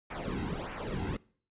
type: noise with flanger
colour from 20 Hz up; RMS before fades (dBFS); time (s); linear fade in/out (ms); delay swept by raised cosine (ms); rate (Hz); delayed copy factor
brown; -36; 0.1-1.17; 10; 0.24 to 1.74; 1.6; -0.9
effects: noise-tail reverb RT60 0.5 s tail -23 dB re dry + resampled to 8000 Hz